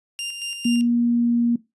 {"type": "tone with tremolo", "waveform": "sawtooth", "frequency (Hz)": 2794, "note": "F7", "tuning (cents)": 0, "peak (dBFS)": -23, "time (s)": [0.19, 0.81], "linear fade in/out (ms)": 0, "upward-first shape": "square", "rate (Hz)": 4.4, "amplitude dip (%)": 45}
{"type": "tone with pitch glide", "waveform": "sine", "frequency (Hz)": [238.1, 236.6], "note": ["A#3", "A#3"], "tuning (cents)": [37, 26], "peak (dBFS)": -16, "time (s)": [0.65, 1.56], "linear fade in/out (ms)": 5, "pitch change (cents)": -11, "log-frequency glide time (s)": [0.85, 1.43]}
{"effects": ["noise-tail reverb RT60 0.2 s tail -18 dB re dry", "resampled to 24000 Hz"]}